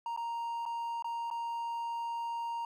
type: tone with dropouts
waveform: triangle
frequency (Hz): 932.3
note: A#5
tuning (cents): 0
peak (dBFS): -32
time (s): 0.06-2.65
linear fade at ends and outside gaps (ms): 2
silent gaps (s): 0.164-0.174 / 0.654-0.661 / 1.024-1.044 / 1.302-1.311
effects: none

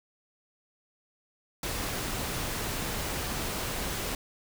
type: noise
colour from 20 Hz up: pink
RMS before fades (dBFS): -33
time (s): 1.63-4.15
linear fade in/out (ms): 2
effects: none

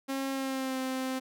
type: tone with pitch glide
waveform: sawtooth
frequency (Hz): 270 to 260.8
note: C#4 to C4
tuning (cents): -45 to -5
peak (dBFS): -27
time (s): 0.08-1.2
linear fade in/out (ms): 20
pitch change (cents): -60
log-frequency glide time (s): 0.31-0.79
effects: none

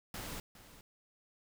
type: noise with echo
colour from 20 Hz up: pink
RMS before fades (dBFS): -43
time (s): 0.14-0.4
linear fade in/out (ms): 2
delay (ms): 410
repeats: 1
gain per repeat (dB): -14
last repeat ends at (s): 0.81
effects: none

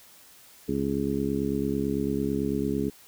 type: harmonic tone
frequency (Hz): 69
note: C#2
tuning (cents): -7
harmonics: 1 / 2 / 3 / 4 / 5 / 6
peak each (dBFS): -38 / -35 / -30 / -29 / -34 / -31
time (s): 0.68-2.9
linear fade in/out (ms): 10
effects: white hiss -53 dBFS RMS until 3.07 s

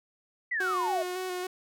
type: exponential sweep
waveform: sine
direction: down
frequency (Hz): 2033 to 619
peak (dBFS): -27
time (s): 0.51-1.03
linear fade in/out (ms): 10
type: tone with vibrato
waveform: sawtooth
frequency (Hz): 366.5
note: F#4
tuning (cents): -16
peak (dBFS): -28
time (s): 0.6-1.47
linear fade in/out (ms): 5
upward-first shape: square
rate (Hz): 3.6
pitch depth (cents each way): 22
effects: none

